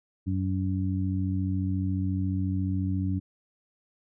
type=harmonic tone; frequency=94.2 Hz; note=F#2; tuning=32 cents sharp; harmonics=1 / 2 / 3; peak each=-27 / -31 / -32 dBFS; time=0.26-3.2 s; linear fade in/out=20 ms; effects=none